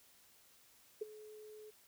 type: tone with ADSR envelope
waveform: sine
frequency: 427.8 Hz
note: A4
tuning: 49 cents flat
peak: -34 dBFS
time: 1.01-1.71 s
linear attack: 9 ms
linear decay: 18 ms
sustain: -17 dB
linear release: 16 ms
effects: white hiss -66 dBFS RMS until 1.87 s